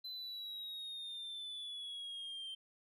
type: exponential sweep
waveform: sine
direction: down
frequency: 4055 to 3136 Hz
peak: -40 dBFS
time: 0.04-2.55 s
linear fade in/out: 10 ms
effects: tanh soft clip ceiling -42 dBFS